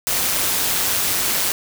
white noise with amplitude modulation, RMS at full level -18 dBFS, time 0.07-1.52 s, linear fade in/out 0 ms, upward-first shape sine, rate 189 Hz, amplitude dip 45%, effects none

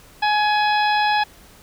harmonic tone with a mistuned harmonic, 841 Hz, G#5, 22 cents sharp, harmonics 1 / 2 / 3 / 4 / 5 / 6, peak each -17 / -23 / -27 / -29 / -31 / -33 dBFS, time 0.22-1.24 s, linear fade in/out 10 ms, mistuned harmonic 5, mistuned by -57 cents, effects pink hiss -48 dBFS RMS until 1.62 s

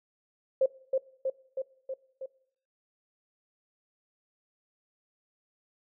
sine tone with echo, 529 Hz, C5, 19 cents sharp, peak -20 dBFS, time 0.61-0.66 s, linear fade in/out 5 ms, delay 320 ms, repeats 5, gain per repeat -3 dB, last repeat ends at 2.26 s, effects noise-tail reverb RT60 0.7 s tail -22 dB re dry

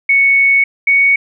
sine tone pair in turn, 2217 / 2229 Hz, C#7 / C#7, 0 / +9 cents, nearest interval unison, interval 9 cents, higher second, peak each -7 dBFS, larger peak neither, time 0.09-0.64 / 0.87-1.16 s, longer first, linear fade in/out 5 ms, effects none

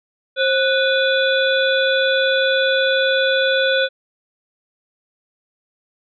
harmonic tone with a mistuned harmonic, 493.9 Hz, B4, in tune, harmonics 1 / 3 / 5 / 7 / 8, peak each -17 / -19 / -28 / -22 / -29 dBFS, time 0.36-3.89 s, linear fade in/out 50 ms, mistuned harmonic 1, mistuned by +130 cents, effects none

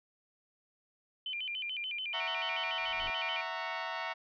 sine tone with vibrato, 2700 Hz, E7, 41 cents sharp, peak -35 dBFS, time 1.26-3.41 s, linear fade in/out 2 ms, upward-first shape square, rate 6.9 Hz, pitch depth 210 cents each way
20% pulse chord, F# dominant seventh, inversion third, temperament equal with one note detuned, 659.3 / 740 / 923.2 / 1108.7 Hz, E5 / F#5 / A#5 / C#6, 0 / 0 / -17 / 0 cents, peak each -36 / -38 / -34 / -38 dBFS, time 2.13-4.14 s, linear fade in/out 20 ms
brown noise with exponential growth, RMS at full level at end -42 dBFS, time 2.64-3.1 s, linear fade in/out 2 ms, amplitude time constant 100 ms
effects resampled to 11025 Hz

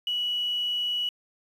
sine tone with quantisation, 2935 Hz, F#7, 15 cents flat, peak -25 dBFS, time 0.07-1.09 s, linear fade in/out 2 ms, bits 8, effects resampled to 32000 Hz

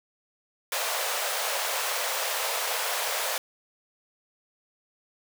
pink high-pass noise, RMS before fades -29 dBFS, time 0.72-3.38 s, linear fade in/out 2 ms, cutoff 490 Hz, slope 48 dB/octave, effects none

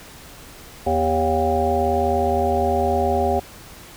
harmonic tone with a mistuned harmonic, 79.4 Hz, D#2, 36 cents sharp, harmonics 1 / 3 / 5 / 7 / 9 / 10, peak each -25 / -27 / -23 / -24 / -22 / -25 dBFS, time 0.86-3.4 s, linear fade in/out 10 ms, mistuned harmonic 3, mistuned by +29 cents, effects pink hiss -42 dBFS RMS until 3.96 s

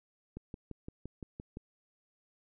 click train, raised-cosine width 3 ms, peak -29 dBFS, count 8, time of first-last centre 0.37-1.571 s, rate 5.83 Hz, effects none

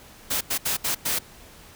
white noise bursts at uneven times, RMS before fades -25 dBFS, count 5, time 0.3-0.41 / 0.5-0.58 / 0.65-0.77 / 0.84-0.95 / 1.05-1.19 s, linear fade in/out 10 ms, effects pink hiss -48 dBFS RMS until 1.75 s

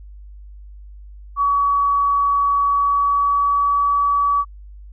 sine tone with pitch glide, 1133 to 1142.2 Hz, C#6 to D6, +37 to -49 cents, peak -14 dBFS, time 1.36-4.45 s, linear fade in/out 50 ms, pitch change +14 cents, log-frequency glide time 2.62-3.9 s, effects added 50 Hz sine -36 dBFS peak until 4.92 s

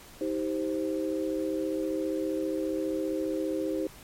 sine chord, C minor, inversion first, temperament equal with one note detuned, 317.1 / 392 / 523.3 Hz, Eb4 / G4 / C5, +33 / 0 / 0 cents, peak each -30 / -33 / -33 dBFS, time 0.21-3.87 s, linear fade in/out 2 ms, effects pink hiss -50 dBFS RMS until 4.03 s + MP3 64 kbps

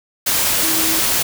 sine tone in noise, 322.4 Hz, E4, 38 cents flat, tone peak -24 dBFS, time 0.63-1 s, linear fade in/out 10 ms, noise white, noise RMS -17 dBFS, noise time 0.26-1.23 s, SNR -10 dB, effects none

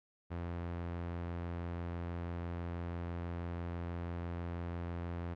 sawtooth tone, 86.1 Hz, F2, 24 cents flat, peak -34 dBFS, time 0.3-5.35 s, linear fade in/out 20 ms, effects low-pass 2000 Hz 12 dB/octave

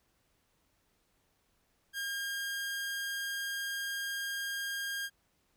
sawtooth tone, 1614 Hz, G#6, 50 cents flat, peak -31 dBFS, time 1.93-5.1 s, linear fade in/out 50 ms, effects pink hiss -74 dBFS RMS until 5.56 s

